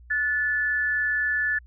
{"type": "tone pair together", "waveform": "sine", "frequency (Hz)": [1461.5, 1738], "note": ["F#6", "A6"], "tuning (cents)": [-22, -22], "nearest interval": "minor third", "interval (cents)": 300, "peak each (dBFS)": [-31, -22], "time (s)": [0.1, 1.59], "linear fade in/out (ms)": 10, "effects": ["added 60 Hz sine -46 dBFS peak until 1.66 s"]}